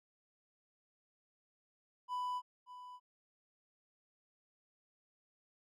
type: tone with echo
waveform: triangle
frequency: 994 Hz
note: B5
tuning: 11 cents sharp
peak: -34 dBFS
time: 2.08-2.42 s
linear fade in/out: 50 ms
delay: 580 ms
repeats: 1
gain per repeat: -13 dB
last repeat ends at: 3 s
effects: none